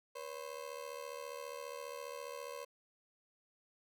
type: ring-modulated tone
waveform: 30% pulse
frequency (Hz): 523.3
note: C5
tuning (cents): 0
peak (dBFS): -38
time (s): 0.15-2.65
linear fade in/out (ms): 10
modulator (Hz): 37.4
effects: none